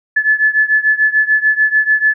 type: beating tone pair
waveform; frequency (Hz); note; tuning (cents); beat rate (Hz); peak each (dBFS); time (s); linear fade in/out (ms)
sine; 1725 / 1731.8; A6 / A6; -35 / -28; 6.8; -12 / -14; 0.16-2.14; 10
effects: none